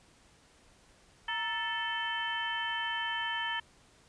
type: harmonic tone with a mistuned harmonic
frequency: 440 Hz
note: A4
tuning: in tune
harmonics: 2 / 3 / 4 / 5 / 6 / 7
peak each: -37 / -44 / -35 / -46 / -46 / -37 dBFS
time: 1.28-3.6 s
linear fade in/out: 5 ms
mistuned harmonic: 2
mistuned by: +100 cents
effects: pink hiss -62 dBFS RMS until 4.08 s + resampled to 22050 Hz